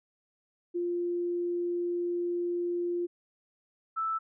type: tone pair in turn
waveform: sine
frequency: 349.2 / 1318.4 Hz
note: F4 / E6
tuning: 0 / 0 cents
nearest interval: octave + major seventh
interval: 2300 cents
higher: second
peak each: -28 dBFS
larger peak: neither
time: 0.74-3.07 / 3.96-4.19 s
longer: first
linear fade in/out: 20 ms
effects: none